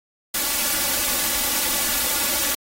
white noise with comb filter, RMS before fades -22 dBFS, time 0.34-2.55 s, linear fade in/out 5 ms, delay 3.5 ms, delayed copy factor +1, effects AAC 48 kbps

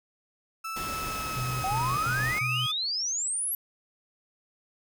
35% pulse tone with pitch glide, 1318.5 to 1248.8 Hz, E6 to D#6, 0 to +6 cents, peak -31 dBFS, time 0.64-2.72 s, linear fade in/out 10 ms, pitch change -94 cents, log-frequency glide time 0.79-2.18 s
pink noise, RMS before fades -37 dBFS, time 0.76-2.39 s, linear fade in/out 5 ms
sine tone bursts, 125.3 Hz, B2, 25 cents sharp, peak -30 dBFS, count 4, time 1.36-2.667 s, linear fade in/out 10 ms, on 260 ms, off 89 ms
sine exponential sweep, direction up, 740 to 11840 Hz, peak -27 dBFS, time 1.64-3.55 s, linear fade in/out 2 ms
effects none

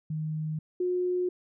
sine tone pair in turn, 155.56 / 360.9 Hz, D#3 / F#4, 0 / -43 cents, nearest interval octave + minor third, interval 1457 cents, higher second, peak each -29 / -25 dBFS, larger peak second, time 0.1-0.59 / 0.8-1.29 s, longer neither, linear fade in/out 5 ms, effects none

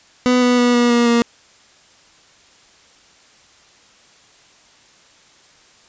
30% pulse tone with pitch steps, 249.3 / 246.4 / 243.6 / 240.8 / 238 / 235.3 Hz, B3 / B3 / B3 / B3 / A#3 / A#3, +16 / -4 / -24 / -44 / +36 / +16 cents, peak -9 dBFS, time 0.26-1.22 s, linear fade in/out 0 ms, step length 160 ms, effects white hiss -50 dBFS RMS until 5.88 s + resampled to 16000 Hz

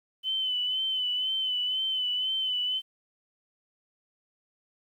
sine tone with vibrato, 3032 Hz, F#7, 42 cents sharp, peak -26 dBFS, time 0.23-2.82 s, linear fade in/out 50 ms, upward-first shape sine, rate 2 Hz, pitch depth 40 cents each way, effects 10-bit

